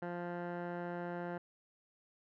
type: tone with low-pass filter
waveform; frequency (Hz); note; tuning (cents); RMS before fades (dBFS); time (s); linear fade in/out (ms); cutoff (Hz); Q
15% pulse; 174.61; F3; 0; -41; 0.02-1.38; 5; 1300; 2.3
effects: none